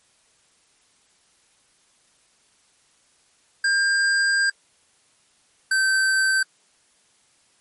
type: tone pair in turn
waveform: square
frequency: 1600 / 1549.1 Hz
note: G6 / G6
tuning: +35 / -21 cents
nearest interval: minor second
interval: 56 cents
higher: first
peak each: -18 dBFS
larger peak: neither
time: 3.64-4.5 / 5.71-6.43 s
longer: first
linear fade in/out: 5 ms
effects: white hiss -61 dBFS RMS until 7.6 s + MP3 48 kbps